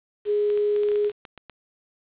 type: tone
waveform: sine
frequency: 415.3 Hz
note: G#4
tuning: in tune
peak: -19 dBFS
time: 0.25-1.12 s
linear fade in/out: 50 ms
type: clicks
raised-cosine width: 0.2 ms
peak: -22 dBFS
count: 12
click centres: 0.502 / 0.575 / 0.763 / 0.834 / 0.887 / 0.917 / 0.958 / 1.046 / 1.097 / 1.252 / 1.377 / 1.497 s
effects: resampled to 8000 Hz + 8-bit